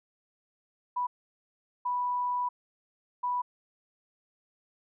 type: tone bursts at uneven times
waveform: sine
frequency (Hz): 985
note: B5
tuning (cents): -5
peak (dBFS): -27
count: 3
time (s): 0.96-1.07 / 1.85-2.49 / 3.23-3.42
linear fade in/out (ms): 10
effects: none